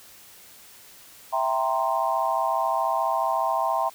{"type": "chord", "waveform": "sine", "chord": "C dominant seventh", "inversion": "first", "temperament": "equal", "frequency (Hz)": [659.3, 784, 932.3, 1046.5], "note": ["E5", "G5", "Bb5", "C6"], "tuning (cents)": [0, 0, 0, 0], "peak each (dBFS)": -27, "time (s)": [1.32, 3.9], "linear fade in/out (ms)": 20, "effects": ["white hiss -49 dBFS RMS until 3.94 s"]}